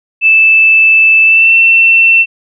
sine tone with pitch glide, 2635 to 2690 Hz, E7 to E7, -1 to +34 cents, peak -3 dBFS, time 0.21-2.26 s, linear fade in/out 50 ms, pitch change +35 cents, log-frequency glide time 1.24-1.55 s, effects none

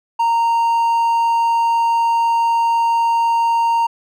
triangle tone, 926 Hz, A#5, 12 cents flat, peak -11 dBFS, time 0.19-3.87 s, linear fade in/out 10 ms, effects none

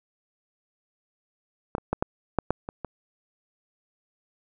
clicks, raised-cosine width 1 ms, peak -11 / -20 / -10 / -9 / -7 / -8 / -19 / -18 dBFS, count 8, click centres 1.751 / 1.782 / 1.93 / 2.025 / 2.387 / 2.506 / 2.689 / 2.847 s, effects none

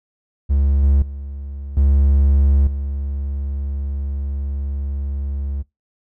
triangle tone with level steps, 69.7 Hz, C#2, 10 cents sharp, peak -11 / -9 / -25 / -9 / -19 dBFS, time 0.49-5.63 s, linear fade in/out 20 ms, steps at 0.83 / 1.02 / 1.77 / 2.67 s, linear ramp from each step 2 ms, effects noise-tail reverb RT60 0.2 s tail -23 dB re dry

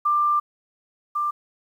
sine tone pair in turn, 1187 / 1187 Hz, D6 / D6, +18 / +18 cents, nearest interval unison, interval 0 cents, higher neither, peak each -17 / -21 dBFS, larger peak first, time 0.05-0.4 / 1.15-1.31 s, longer first, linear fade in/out 10 ms, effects 9-bit

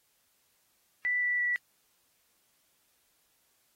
sine tone with pitch steps, 1975.5 / 1964.1 / 1952.8 Hz, B6 / B6 / B6, 0 / -10 / -20 cents, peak -26 dBFS, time 1.05-1.56 s, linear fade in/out 0 ms, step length 170 ms, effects white hiss -71 dBFS RMS until 3.75 s + AAC 48 kbps

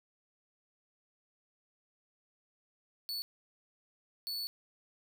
45% pulse tone bursts at uneven times, 4443 Hz, C#8, 3 cents sharp, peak -35 dBFS, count 2, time 3.09-3.22 / 4.27-4.47 s, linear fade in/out 0 ms, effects none

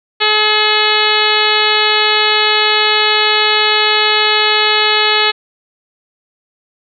harmonic tone with a mistuned harmonic, 426.4 Hz, G#4, 46 cents sharp, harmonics 1 / 2 / 3 / 4 / 5 / 6 / 7 / 8 / 9 / 10, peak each -19 / -19 / -19 / -19 / -19 / -19 / -19 / -19 / -19 / -19 dBFS, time 0.2-5.32 s, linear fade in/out 20 ms, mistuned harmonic 10, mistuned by +16 cents, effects none

